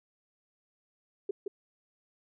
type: tone with echo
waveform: sine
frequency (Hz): 397.5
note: G4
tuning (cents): +24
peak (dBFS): -28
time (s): 1.29-1.31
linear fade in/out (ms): 5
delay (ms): 170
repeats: 1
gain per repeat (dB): -3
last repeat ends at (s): 1.48
effects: none